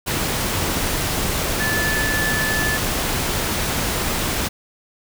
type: tone in noise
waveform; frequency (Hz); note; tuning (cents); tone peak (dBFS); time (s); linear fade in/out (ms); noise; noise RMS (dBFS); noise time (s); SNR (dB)
sine; 1740; A6; -20; -21; 1.59-2.78; 20; pink; -22; 0.06-4.49; -2
effects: none